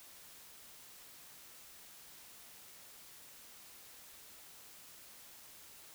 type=silence; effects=white hiss -56 dBFS RMS until 5.94 s